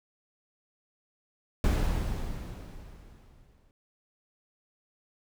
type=noise with exponential decay; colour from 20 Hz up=brown; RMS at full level=-23 dBFS; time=1.64-3.71 s; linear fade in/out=1 ms; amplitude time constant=450 ms; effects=none